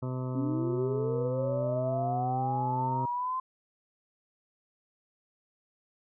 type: harmonic tone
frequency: 128 Hz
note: C3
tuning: 38 cents flat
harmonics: 1 / 2 / 3 / 4 / 5 / 7 / 8 / 9 / 10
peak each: -32 / -38 / -42 / -44 / -46 / -49 / -50 / -51 / -52 dBFS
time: 0.02-3.06 s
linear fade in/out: 10 ms
type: linear sweep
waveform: sine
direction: up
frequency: 261.6 to 1041 Hz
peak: -29 dBFS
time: 0.35-3.4 s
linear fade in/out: 5 ms
effects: none